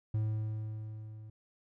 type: tone with level ramp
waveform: triangle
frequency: 108.4 Hz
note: A2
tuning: 25 cents flat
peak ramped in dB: -26 to -44 dBFS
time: 0.14-1.3 s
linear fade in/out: 5 ms
effects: none